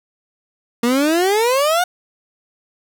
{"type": "exponential sweep", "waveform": "30% pulse", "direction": "up", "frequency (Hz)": [231.3, 737], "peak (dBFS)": -11, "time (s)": [0.83, 1.84], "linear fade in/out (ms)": 5, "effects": []}